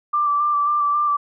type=tone with vibrato; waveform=sine; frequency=1174.7 Hz; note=D6; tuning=in tune; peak=-16 dBFS; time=0.13-1.17 s; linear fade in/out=10 ms; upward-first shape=square; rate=3.7 Hz; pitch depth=18 cents each way; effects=none